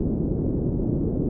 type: low-pass noise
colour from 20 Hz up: white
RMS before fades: -24 dBFS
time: 0-1.29 s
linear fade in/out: 5 ms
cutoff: 350 Hz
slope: 24 dB/octave
effects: none